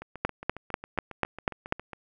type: two click trains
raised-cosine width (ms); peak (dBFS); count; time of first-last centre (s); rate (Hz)
0.5; -9 / -24; 7 / 15; 0.25-1.724 / 0.02-1.933; 4.07 / 7.32
effects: none